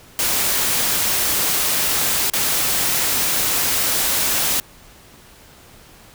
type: noise with dropouts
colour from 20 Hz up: white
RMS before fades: -19 dBFS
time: 0.19-4.6 s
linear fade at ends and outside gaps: 1 ms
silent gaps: 2.3-2.335 s
effects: pink hiss -46 dBFS RMS until 6.14 s